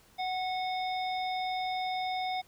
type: harmonic tone with a mistuned harmonic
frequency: 730 Hz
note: F#5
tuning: 24 cents flat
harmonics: 1 / 3 / 5 / 7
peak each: -31 / -40 / -41 / -46 dBFS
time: 0.18-2.42 s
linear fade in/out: 20 ms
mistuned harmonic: 1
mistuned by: +30 cents
effects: pink hiss -61 dBFS RMS until 2.47 s